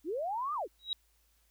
sine linear two-way sweep, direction up then down, 273.9 to 1244.5 to 273.9 Hz, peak -32 dBFS, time 0.04-0.68 s, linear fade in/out 50 ms, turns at 0.54 s
sine tone with exponential growth, 3842 Hz, B7, 48 cents flat, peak -27 dBFS, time 0.79-0.93 s, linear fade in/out 1 ms, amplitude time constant 29 ms
effects added 55 Hz sine -70 dBFS peak until 1.5 s + white hiss -72 dBFS RMS until 1.5 s

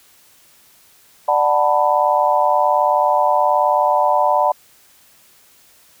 sine chord, B minor seventh, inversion first, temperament just, 592.7 / 740.8 / 889 / 987.8 Hz, D5 / F#5 / A5 / B5, +16 / +2 / +18 / 0 cents, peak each -18 dBFS, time 1.28-4.52 s, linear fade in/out 5 ms, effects white hiss -51 dBFS RMS until 6 s

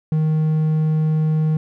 triangle tone, 156.1 Hz, D#3, 6 cents sharp, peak -13 dBFS, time 0.12-1.57 s, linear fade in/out 2 ms, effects none

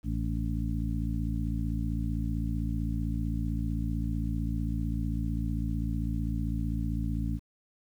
harmonic tone with a mistuned harmonic, 55.6 Hz, A1, 19 cents sharp, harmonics 1 / 2 / 3 / 4 / 5, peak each -31 / -34 / -36 / -37 / -38 dBFS, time 0.03-7.4 s, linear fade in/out 50 ms, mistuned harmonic 5, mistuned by +55 cents, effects 10-bit

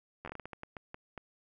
slowing click train, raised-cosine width 0.5 ms, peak -27 dBFS, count 13, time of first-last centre 0.25-1.178 s, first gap 11 ms, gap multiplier 1.32, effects none

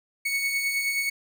40% pulse beating tone pair, 2210 / 2219.5 Hz, C#7 / C#7, -6 / +2 cents, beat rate 9.5 Hz, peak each -33 / -24 dBFS, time 0.25-1.1 s, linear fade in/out 10 ms, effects none

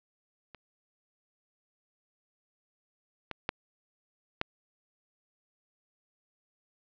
clicks, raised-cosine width 0.3 ms, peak -30 / -19 / -12 / -12 dBFS, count 4, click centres 0.547 / 3.313 / 3.491 / 4.414 s, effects low-pass 4000 Hz 12 dB/octave

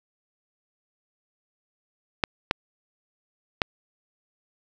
clicks, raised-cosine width 0.3 ms, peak -4 dBFS, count 3, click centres 2.238 / 2.511 / 3.618 s, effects none

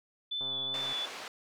sine tone with vibrato, 3490 Hz, A7, 15 cents flat, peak -32 dBFS, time 0.31-1.06 s, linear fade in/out 10 ms, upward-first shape sine, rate 2.6 Hz, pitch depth 17 cents each way
click train, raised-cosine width 1 ms, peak -34 dBFS, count 70, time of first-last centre 0.41-0.925 s, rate 134 Hz
pink band-pass noise, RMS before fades -43 dBFS, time 0.74-1.28 s, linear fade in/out 2 ms, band 560 to 5100 Hz, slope 12 dB/octave
effects none

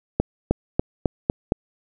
accelerating click train, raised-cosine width 2 ms, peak -4 dBFS, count 6, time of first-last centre 0.2-1.521 s, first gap 310 ms, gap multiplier 0.92, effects none

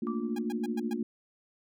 sine chord, Bb major seventh, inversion third, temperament equal with one note detuned, 220 / 233.1 / 293.7 / 355.3 Hz, A3 / Bb3 / D4 / F4, 0 / 0 / 0 / +30 cents, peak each -36 / -33 / -38 / -37 dBFS, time 0.02-1.03 s, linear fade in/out 5 ms
sine tone with exponential decay, 1165 Hz, D6, 14 cents flat, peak -36 dBFS, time 0.07-0.47 s, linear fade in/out 0 ms, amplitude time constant 85 ms
sawtooth tone bursts, 817 Hz, G#5, 29 cents flat, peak -36 dBFS, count 5, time 0.36-0.935 s, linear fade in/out 5 ms, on 27 ms, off 110 ms
effects none

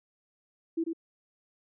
sine tone with echo, 329.6 Hz, E4, in tune, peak -26 dBFS, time 0.77-0.84 s, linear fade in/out 10 ms, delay 93 ms, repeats 1, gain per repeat -4 dB, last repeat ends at 0.933 s, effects none

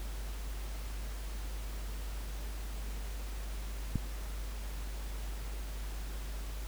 click, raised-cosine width 5 ms, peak -18 dBFS, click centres 3.957 s, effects added 50 Hz sine -37 dBFS peak until 6.67 s + pink hiss -49 dBFS RMS until 6.67 s

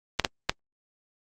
clicks, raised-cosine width 0.2 ms, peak -4 dBFS, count 3, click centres 0.197 / 0.248 / 0.495 s, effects Opus 32 kbps

